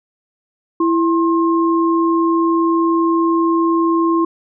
sine tone pair together, 332.4 / 1065 Hz, E4 / C6, +15 / +30 cents, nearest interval octave + minor sixth, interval 2015 cents, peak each -13 / -18 dBFS, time 0.8-4.25 s, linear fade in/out 5 ms, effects none

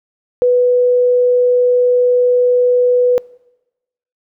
sine tone, 493.9 Hz, B4, in tune, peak -8 dBFS, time 0.42-3.18 s, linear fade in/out 0 ms, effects noise-tail reverb RT60 1.0 s tail -24 dB re dry

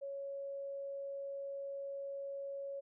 sine tone, 555 Hz, C#5, 2 cents sharp, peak -40 dBFS, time 0.01-2.81 s, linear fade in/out 20 ms, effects none

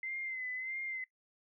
sine tone with vibrato, 2061 Hz, C7, 27 cents flat, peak -37 dBFS, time 0.03-1.04 s, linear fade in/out 2 ms, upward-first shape sine, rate 1.6 Hz, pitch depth 49 cents each way, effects noise-tail reverb RT60 0.1 s tail -18 dB re dry

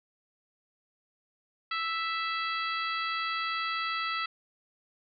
harmonic tone with a mistuned harmonic, 659.3 Hz, E5, in tune, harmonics 2 / 3 / 4 / 5 / 6 / 7, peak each -32 / -36 / -38 / -40 / -42 / -43 dBFS, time 1.71-4.26 s, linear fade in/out 5 ms, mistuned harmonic 6, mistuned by +15 cents, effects none

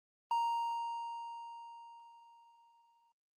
triangle tone with exponential decay, 932.3 Hz, A#5, in tune, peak -27 dBFS, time 0.31-3.12 s, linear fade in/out 2 ms, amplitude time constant 610 ms, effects Opus 32 kbps

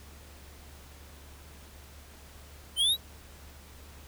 square linear sweep, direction up, 3021 to 3954 Hz, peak -23 dBFS, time 2.76-2.97 s, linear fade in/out 50 ms, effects added 72 Hz sine -50 dBFS peak until 4.07 s + pink hiss -53 dBFS RMS until 4.07 s

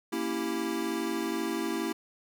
square chord, A# diminished seventh, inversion none, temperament equal, 233.1 / 277.2 / 329.6 / 392 Hz, A#3 / C#4 / E4 / G4, 0 / 0 / 0 / 0 cents, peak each -37 / -38 / -33 / -37 dBFS, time 0.12-1.93 s, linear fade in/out 10 ms, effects none

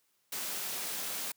white high-pass noise, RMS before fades -37 dBFS, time 0.32-1.32 s, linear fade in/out 5 ms, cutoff 160 Hz, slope 12 dB/octave, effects white hiss -74 dBFS RMS until 1.36 s + high-pass 80 Hz 12 dB/octave

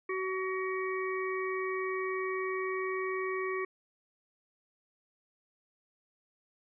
harmonic tone, 376.7 Hz, F#4, 31 cents sharp, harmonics 1 / 3 / 5 / 6, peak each -33 / -38 / -40 / -41 dBFS, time 0.09-3.65 s, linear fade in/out 5 ms, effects none

